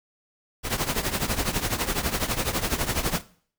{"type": "noise with tremolo", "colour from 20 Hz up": "pink", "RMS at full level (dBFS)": -23, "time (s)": [0.63, 3.22], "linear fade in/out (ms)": 50, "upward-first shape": "triangle", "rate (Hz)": 12, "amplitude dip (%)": 85, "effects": ["noise-tail reverb RT60 0.5 s tail -18 dB re dry"]}